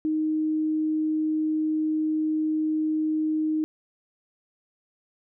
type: tone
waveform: sine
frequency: 311.1 Hz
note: D#4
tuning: in tune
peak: -22 dBFS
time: 0.05-3.64 s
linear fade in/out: 0 ms
effects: none